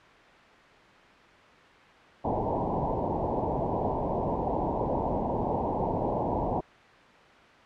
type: low-pass noise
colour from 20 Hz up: white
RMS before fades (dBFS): -29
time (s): 2.24-6.61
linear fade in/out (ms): 10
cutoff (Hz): 970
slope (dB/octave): 96
effects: white hiss -52 dBFS RMS until 7.65 s + low-pass 2000 Hz 12 dB/octave